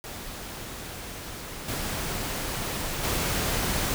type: noise with level steps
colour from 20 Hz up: pink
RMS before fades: -38 / -31 / -27 dBFS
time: 0.04-3.94 s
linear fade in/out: 0 ms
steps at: 1.68 / 3.03 s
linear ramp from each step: 5 ms
effects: none